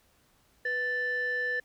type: tone pair together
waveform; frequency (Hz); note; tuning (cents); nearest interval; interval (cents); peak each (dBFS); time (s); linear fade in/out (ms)
sine; 493.9 / 1760.1; B4 / A6; 0 / 0; octave + minor seventh; 2200; -34 / -27; 0.65-1.6; 5
effects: tanh soft clip ceiling -24 dBFS + pink hiss -66 dBFS RMS until 1.64 s